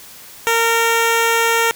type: tone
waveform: 10% pulse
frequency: 459.8 Hz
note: A#4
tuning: 24 cents flat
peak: -5 dBFS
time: 0.47-1.71 s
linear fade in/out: 0 ms
effects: white hiss -39 dBFS RMS until 1.75 s